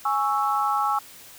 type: chord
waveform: sine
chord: C# minor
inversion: second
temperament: equal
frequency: 830.6 / 1108.7 / 1318.5 Hz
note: G#5 / C#6 / E6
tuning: 0 / 0 / 0 cents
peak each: -24 / -26 / -25 dBFS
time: 0.05-0.99 s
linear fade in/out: 5 ms
effects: white hiss -46 dBFS RMS until 1.38 s